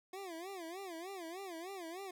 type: tone with vibrato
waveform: 25% pulse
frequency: 358.5 Hz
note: F4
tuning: 45 cents sharp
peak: -40 dBFS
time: 0.13-2.11 s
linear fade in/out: 5 ms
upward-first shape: sine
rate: 3.3 Hz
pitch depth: 180 cents each way
effects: none